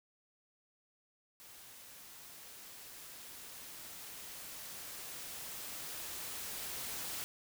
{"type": "noise with level ramp", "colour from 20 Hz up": "white", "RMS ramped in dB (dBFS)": [-55, -41], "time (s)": [1.4, 7.24], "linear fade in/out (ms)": 0, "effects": []}